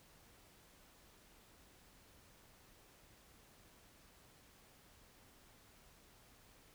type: silence
effects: pink hiss -65 dBFS RMS until 6.74 s